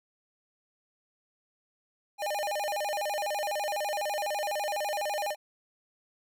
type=tone with vibrato; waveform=square; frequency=702 Hz; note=F5; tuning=9 cents sharp; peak=-30 dBFS; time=2.18-5.36 s; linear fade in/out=50 ms; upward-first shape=square; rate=12 Hz; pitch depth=260 cents each way; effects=none